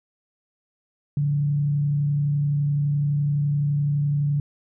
sine tone with frequency modulation, 144.8 Hz, D3, 24 cents flat, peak -19 dBFS, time 1.17-4.4 s, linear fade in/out 2 ms, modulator 31.8 Hz, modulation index 0.26, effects none

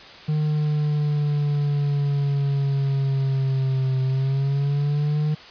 triangle linear two-way sweep, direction down then up, 152.8 to 130.81 to 152.8 Hz, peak -17 dBFS, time 0.28-5.35 s, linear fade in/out 10 ms, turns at 4.02 s, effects white hiss -42 dBFS RMS until 5.5 s + resampled to 11025 Hz

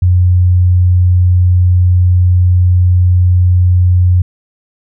sine tone, 90 Hz, F#2, 47 cents flat, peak -5 dBFS, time 0.02-4.22 s, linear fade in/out 5 ms, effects none

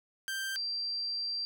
sawtooth / sine tone pair in turn, 1572 / 4711 Hz, G6 / D8, +4 / +5 cents, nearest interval octave + perfect fifth, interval 1901 cents, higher second, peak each -30 / -32 dBFS, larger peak first, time 0.28-0.56 / 0.56-1.45 s, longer second, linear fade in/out 0 ms, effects none

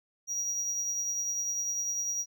triangle tone with tremolo, 5750 Hz, F8, 50 cents sharp, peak -27 dBFS, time 0.27-2.26 s, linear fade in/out 50 ms, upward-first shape triangle, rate 10 Hz, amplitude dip 35%, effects none

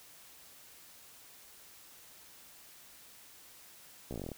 slowing click train, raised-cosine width 2 ms, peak -27 dBFS, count 11, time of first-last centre 4.11-4.317 s, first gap 15 ms, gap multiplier 1.07, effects white hiss -56 dBFS RMS until 4.37 s

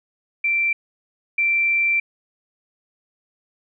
sine tone pair in turn, 2349 / 2349 Hz, D7 / D7, 0 / 0 cents, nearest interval unison, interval 0 cents, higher neither, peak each -17 / -16 dBFS, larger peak second, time 0.44-0.73 / 1.38-2 s, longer second, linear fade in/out 5 ms, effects none

